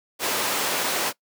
pink high-pass noise, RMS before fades -25 dBFS, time 0.19-1.13 s, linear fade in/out 50 ms, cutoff 400 Hz, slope 12 dB/octave, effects noise-tail reverb RT60 0.1 s tail -21 dB re dry

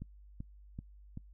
click train, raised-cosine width 5 ms, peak -29 dBFS, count 4, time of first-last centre 0.02-1.174 s, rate 2.6 Hz, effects noise-tail reverb RT60 0.1 s tail -25 dB re dry + added 50 Hz sine -53 dBFS peak until 1.33 s

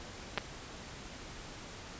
clicks, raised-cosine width 0.3 ms, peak -15 / -16 dBFS, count 2, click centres 0.376 / 0.381 s, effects pink hiss -47 dBFS RMS until 1.99 s + resampled to 16000 Hz

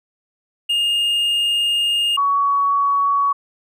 triangle / sine tone pair in turn, 2833 / 1124.3 Hz, F7 / C#6, +24 / +24 cents, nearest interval octave + major third, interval 1600 cents, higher first, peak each -14 dBFS, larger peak neither, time 0.69-2.17 / 2.17-3.33 s, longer first, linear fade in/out 10 ms, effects none

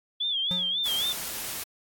sine tone with vibrato, 3371 Hz, G#7, 25 cents sharp, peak -25 dBFS, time 0.2-1.13 s, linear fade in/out 10 ms, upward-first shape sine, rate 3.7 Hz, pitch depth 120 cents each way
square tone with exponential decay, 180.4 Hz, F#3, 44 cents flat, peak -30 dBFS, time 0.51-0.9 s, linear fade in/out 0 ms, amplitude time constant 83 ms
white noise, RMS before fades -34 dBFS, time 0.85-1.64 s, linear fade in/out 10 ms
effects AAC 64 kbps

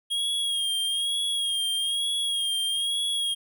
square tone with vibrato, 3264 Hz, G#7, 31 cents flat, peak -25 dBFS, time 0.1-3.35 s, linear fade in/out 20 ms, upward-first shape sine, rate 1.1 Hz, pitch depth 46 cents each way, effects none

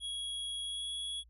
square tone with pitch glide, 3322 to 3351 Hz, G#7 to G#7, 0 to +15 cents, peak -37 dBFS, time 0-1.24 s, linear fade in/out 50 ms, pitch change +15 cents, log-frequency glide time 0.63-0.91 s, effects added 57 Hz sine -58 dBFS peak until 1.29 s + resampled to 32000 Hz

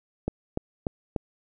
click train, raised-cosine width 2 ms, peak -13 dBFS, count 4, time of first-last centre 0.28-1.162 s, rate 3.4 Hz, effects none

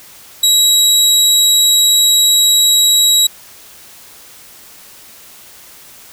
25% pulse tone with vibrato, 3866 Hz, B7, 38 cents flat, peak -3 dBFS, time 0.43-3.27 s, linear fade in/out 5 ms, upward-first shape triangle, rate 17 Hz, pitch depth 10 cents each way, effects white hiss -39 dBFS RMS until 6.12 s

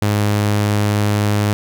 sawtooth tone, 103.83 Hz, G#2, in tune, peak -10 dBFS, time 0.02-1.53 s, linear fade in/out 0 ms, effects none

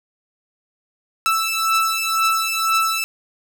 sawtooth beating tone pair, 1318.5 / 1320.5 Hz, E6 / E6, 0 / +3 cents, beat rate 2 Hz, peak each -17 / -16 dBFS, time 1.26-3.04 s, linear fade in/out 0 ms, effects none

